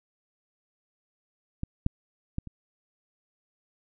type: clicks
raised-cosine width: 5 ms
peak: -18 / -11 / -17 / -28 dBFS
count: 4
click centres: 1.634 / 1.864 / 2.384 / 2.473 s
effects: none